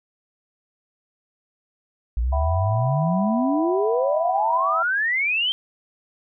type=exponential sweep; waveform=sine; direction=up; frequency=55.8 to 3185 Hz; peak=-19 dBFS; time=2.17-5.52 s; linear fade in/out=0 ms
type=chord; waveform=sine; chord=E suspended second; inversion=none; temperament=equal with one note detuned; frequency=659.3 / 756.4 / 987.8 Hz; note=E5 / F#5 / B5; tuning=0 / +38 / 0 cents; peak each=-26 / -29 / -29 dBFS; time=2.32-4.83 s; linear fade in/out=10 ms
effects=none